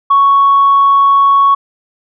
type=tone; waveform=sine; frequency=1111 Hz; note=C#6; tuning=4 cents sharp; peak=-4 dBFS; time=0.1-1.55 s; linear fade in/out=10 ms; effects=tanh soft clip ceiling -1 dBFS